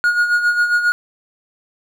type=tone with tremolo; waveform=triangle; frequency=1439 Hz; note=F#6; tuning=49 cents flat; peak=-9 dBFS; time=0.04-0.92 s; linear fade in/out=0 ms; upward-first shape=sine; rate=7.4 Hz; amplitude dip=60%; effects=none